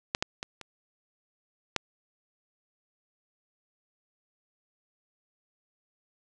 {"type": "clicks", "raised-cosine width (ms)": 0.2, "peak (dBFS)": [-8, -9, -17, -24, -8], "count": 5, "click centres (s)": [0.149, 0.225, 0.429, 0.613, 1.763], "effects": ["resampled to 22050 Hz", "7-bit"]}